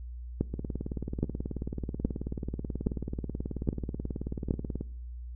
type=two click trains; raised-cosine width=3 ms; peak=-13 / -21 dBFS; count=6 / 80; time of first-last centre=0.41-4.508 / 0.54-4.81 s; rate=1.22 / 18.5 Hz; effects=noise-tail reverb RT60 0.7 s tail -22 dB re dry + added 60 Hz sine -38 dBFS peak until 5.35 s